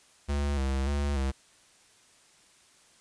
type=tone with vibrato; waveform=square; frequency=69.3 Hz; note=C#2; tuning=in tune; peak=-27 dBFS; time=0.28-1.32 s; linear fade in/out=20 ms; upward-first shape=square; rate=1.7 Hz; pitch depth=54 cents each way; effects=white hiss -60 dBFS RMS until 3 s + resampled to 22050 Hz